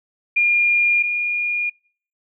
sine tone pair in turn, 2413 / 2426 Hz, D7 / D#7, +46 / -44 cents, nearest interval unison, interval 10 cents, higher second, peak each -13 / -19 dBFS, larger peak first, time 0.36-1.03 / 1.03-1.7 s, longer neither, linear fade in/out 10 ms, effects noise-tail reverb RT60 0.5 s tail -26 dB re dry

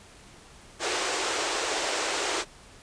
pink band-pass noise, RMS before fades -29 dBFS, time 0.79-2.45 s, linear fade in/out 50 ms, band 330 to 8600 Hz, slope 48 dB/octave, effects pink hiss -51 dBFS RMS until 2.82 s + resampled to 22050 Hz

